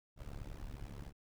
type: noise with amplitude modulation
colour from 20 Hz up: brown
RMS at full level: -42 dBFS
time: 0.16-1.13 s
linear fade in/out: 50 ms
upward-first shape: sine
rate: 71 Hz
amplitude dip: 100%
effects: none